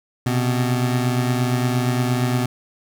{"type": "beating tone pair", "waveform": "25% pulse", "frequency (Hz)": [123.47, 132.07], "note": ["B2", "C3"], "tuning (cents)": [0, 17], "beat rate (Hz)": 8.6, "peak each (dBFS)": [-15, -22], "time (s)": [0.26, 2.46], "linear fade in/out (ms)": 5, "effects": []}